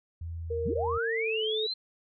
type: tone with vibrato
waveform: sine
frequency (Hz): 83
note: E2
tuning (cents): +12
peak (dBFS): -34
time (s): 0.21-0.98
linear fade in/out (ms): 5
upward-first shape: sine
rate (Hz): 2.3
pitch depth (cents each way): 10
type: tone with pitch glide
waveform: sine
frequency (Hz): 466.2 to 435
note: A#4 to A4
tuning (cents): 0 to -20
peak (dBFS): -29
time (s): 0.5-1.67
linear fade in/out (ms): 10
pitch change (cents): -120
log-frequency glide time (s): 0.9-1.45
type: linear sweep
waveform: sine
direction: up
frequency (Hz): 103.83 to 4186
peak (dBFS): -30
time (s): 0.65-1.74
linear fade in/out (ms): 10
effects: none